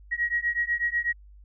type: beating tone pair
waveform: sine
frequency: 1896 / 1904.1 Hz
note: A#6 / A#6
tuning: +29 / +36 cents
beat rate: 8.1 Hz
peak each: -27 dBFS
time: 0.11-1.13 s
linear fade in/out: 20 ms
effects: added 50 Hz sine -47 dBFS peak until 1.44 s